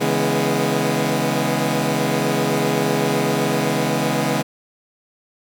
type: chord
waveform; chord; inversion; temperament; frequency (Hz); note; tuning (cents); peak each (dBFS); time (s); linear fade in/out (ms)
15% pulse; C# minor seventh; none; equal with one note detuned; 138.59 / 161.98 / 207.7 / 246.9; C#3 / E3 / G#3 / B3; 0 / -30 / 0 / 0; -17; 0-4.43; 20
effects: none